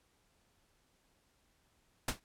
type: noise with exponential decay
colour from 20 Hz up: pink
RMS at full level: -28 dBFS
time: 2.08-2.2 s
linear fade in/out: 5 ms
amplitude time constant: 25 ms
effects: pink hiss -73 dBFS RMS until 2.24 s + low-pass 12000 Hz 12 dB/octave